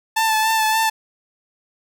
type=tone with vibrato; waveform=sawtooth; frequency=880 Hz; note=A5; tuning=in tune; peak=-12 dBFS; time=0.16-0.9 s; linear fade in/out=10 ms; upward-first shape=sine; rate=3.5 Hz; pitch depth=25 cents each way; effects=none